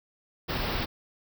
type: band-stop noise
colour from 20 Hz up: pink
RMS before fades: -30 dBFS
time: 0.48-0.86 s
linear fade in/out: 20 ms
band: 5400 to 15000 Hz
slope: 96 dB/octave
effects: none